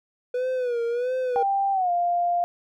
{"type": "tone with vibrato", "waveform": "triangle", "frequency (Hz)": 490, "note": "B4", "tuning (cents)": -14, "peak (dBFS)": -21, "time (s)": [0.34, 1.43], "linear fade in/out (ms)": 5, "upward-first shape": "sine", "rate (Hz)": 1.5, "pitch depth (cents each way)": 88}
{"type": "tone with pitch glide", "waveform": "sine", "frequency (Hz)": [789, 698.9], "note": ["G5", "F5"], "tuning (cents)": [11, 1], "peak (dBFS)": -20, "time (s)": [1.36, 2.44], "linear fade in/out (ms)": 0, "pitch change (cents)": -210, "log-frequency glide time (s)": [1.72, 1.91]}
{"effects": []}